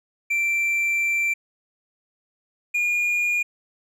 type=tone pair in turn; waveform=triangle; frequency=2349 / 2429 Hz; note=D7 / D#7; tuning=0 / -42 cents; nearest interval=minor second; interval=58 cents; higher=second; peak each=-18 dBFS; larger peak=neither; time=0.3-1.34 / 2.74-3.43 s; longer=first; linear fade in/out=10 ms; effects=none